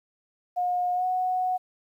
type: tone with pitch glide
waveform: sine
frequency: 718 to 736.9 Hz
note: F5 to F#5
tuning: +48 to -7 cents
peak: -23 dBFS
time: 0.56-1.58 s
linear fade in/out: 20 ms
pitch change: +45 cents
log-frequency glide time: 0.94-1.05 s
effects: 10-bit